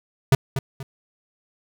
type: tone with echo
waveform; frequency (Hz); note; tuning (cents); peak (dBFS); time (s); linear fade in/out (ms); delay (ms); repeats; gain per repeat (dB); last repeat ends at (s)
square; 134.7; C#3; -49; -12; 0.32-0.35; 2; 240; 2; -10; 0.83
effects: none